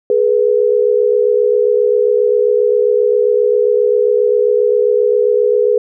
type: tone pair together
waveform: sine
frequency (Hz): 421 / 488.5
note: G#4 / B4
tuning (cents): +24 / -19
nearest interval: minor third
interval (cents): 257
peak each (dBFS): -12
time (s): 0.1-5.78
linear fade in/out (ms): 2
effects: none